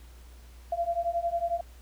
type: beating tone pair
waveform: sine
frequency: 678 / 689 Hz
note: E5 / F5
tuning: +49 / -24 cents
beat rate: 11 Hz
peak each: -30 / -29 dBFS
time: 0.72-1.61 s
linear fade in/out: 5 ms
effects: added 60 Hz sine -47 dBFS peak until 1.81 s + pink hiss -58 dBFS RMS until 1.81 s